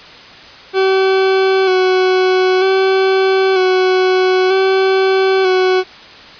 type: tone with vibrato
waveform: 40% pulse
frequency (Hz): 377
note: F#4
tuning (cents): +32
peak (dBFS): -9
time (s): 0.73-5.84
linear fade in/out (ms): 50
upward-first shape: square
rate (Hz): 0.53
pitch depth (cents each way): 24
effects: white hiss -36 dBFS RMS until 6.39 s + resampled to 11025 Hz